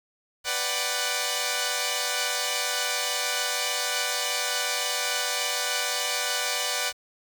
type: chord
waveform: 5% pulse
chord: G major seventh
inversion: first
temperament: equal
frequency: 493.9 / 587.3 / 740 / 784 Hz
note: B4 / D5 / F#5 / G5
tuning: 0 / 0 / 0 / 0 cents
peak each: -20 / -18 / -19 / -23 dBFS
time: 0.44-6.93 s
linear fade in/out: 50 ms
effects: 8-bit